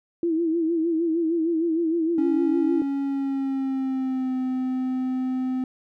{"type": "tone with vibrato", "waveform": "sine", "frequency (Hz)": 329.6, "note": "E4", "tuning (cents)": 0, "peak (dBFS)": -20, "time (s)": [0.23, 2.82], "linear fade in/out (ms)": 2, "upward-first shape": "sine", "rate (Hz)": 6.5, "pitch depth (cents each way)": 74}
{"type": "tone with pitch glide", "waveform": "triangle", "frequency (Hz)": [277.4, 257.3], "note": ["C#4", "C4"], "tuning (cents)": [1, -29], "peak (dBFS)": -21, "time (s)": [2.18, 5.64], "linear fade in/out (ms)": 2, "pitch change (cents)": -130, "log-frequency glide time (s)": [3.02, 4.35]}
{"effects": []}